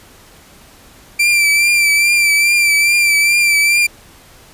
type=tone with vibrato; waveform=40% pulse; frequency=2349 Hz; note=D7; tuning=in tune; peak=-9 dBFS; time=1.19-3.87 s; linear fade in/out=10 ms; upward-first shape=triangle; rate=2.4 Hz; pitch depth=45 cents each way; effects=pink hiss -43 dBFS RMS until 4.53 s + resampled to 32000 Hz